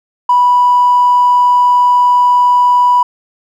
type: tone with tanh clipping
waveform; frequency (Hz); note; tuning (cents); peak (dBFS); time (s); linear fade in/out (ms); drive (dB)
triangle; 983; B5; -8; -5; 0.29-3.03; 5; 1
effects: none